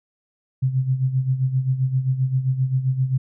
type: tone with tremolo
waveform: sine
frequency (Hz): 130.81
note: C3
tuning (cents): 0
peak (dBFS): -15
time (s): 0.62-3.18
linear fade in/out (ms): 10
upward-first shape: sine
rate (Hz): 7.6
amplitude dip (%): 70
effects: none